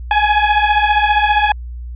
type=beating tone pair; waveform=sawtooth; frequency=830.6 / 845.6 Hz; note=G#5 / G#5; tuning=0 / +31 cents; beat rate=15 Hz; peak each=-10 dBFS; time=0.11-1.52 s; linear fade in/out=2 ms; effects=added 60 Hz sine -25 dBFS peak until 1.95 s + resampled to 8000 Hz